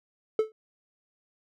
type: tone with exponential decay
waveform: triangle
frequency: 436.2 Hz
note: A4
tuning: 15 cents flat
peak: -15 dBFS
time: 0.39-0.52 s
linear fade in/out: 2 ms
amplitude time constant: 27 ms
effects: none